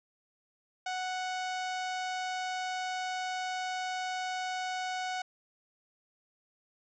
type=tone; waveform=sawtooth; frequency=740 Hz; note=F#5; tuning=in tune; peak=-29 dBFS; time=0.86-5.22 s; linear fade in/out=5 ms; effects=resampled to 16000 Hz + 11-bit